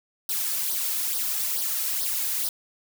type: noise with flanger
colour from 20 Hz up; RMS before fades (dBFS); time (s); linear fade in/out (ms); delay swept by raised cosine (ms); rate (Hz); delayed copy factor
blue; -27; 0.29-2.49; 2; 0.2 to 2.4; 2.3; +0.7
effects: none